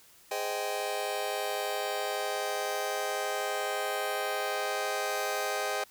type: chord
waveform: sawtooth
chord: Ab major seventh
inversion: none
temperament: just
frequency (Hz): 415.3 / 519.1 / 623 / 778.7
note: Ab4 / C5 / Eb5 / G5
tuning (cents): 0 / -14 / +2 / -12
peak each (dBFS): -33 / -33 / -32 / -31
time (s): 0.31-5.84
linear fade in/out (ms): 5
effects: white hiss -58 dBFS RMS until 5.9 s